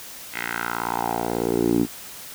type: tone with band-pass filter sweep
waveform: 10% pulse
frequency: 58.27 Hz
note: A#1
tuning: in tune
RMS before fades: -24 dBFS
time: 0.32-1.87 s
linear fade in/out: 50 ms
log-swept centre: 2200 to 270 Hz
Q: 2.9
effects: white hiss -39 dBFS RMS until 2.34 s